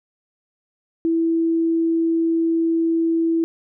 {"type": "tone", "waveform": "sine", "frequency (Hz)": 329.6, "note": "E4", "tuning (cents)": 0, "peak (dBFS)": -16, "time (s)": [1.05, 3.44], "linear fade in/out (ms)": 0, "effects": []}